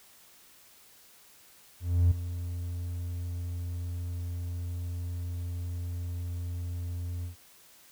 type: tone with ADSR envelope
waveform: triangle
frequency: 87.31 Hz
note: F2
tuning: in tune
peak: -15 dBFS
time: 1.8-7.36 s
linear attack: 310 ms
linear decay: 10 ms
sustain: -15 dB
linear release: 120 ms
effects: tanh soft clip ceiling -14 dBFS + white hiss -57 dBFS RMS until 7.91 s